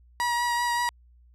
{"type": "tone with vibrato", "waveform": "30% pulse", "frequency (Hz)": 959, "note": "A#5", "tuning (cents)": 49, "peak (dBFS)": -21, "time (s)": [0.2, 0.89], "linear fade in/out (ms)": 0, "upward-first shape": "triangle", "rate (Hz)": 5.2, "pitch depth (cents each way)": 18, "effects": ["added 60 Hz sine -53 dBFS peak until 1.34 s", "low-pass 11000 Hz 12 dB/octave"]}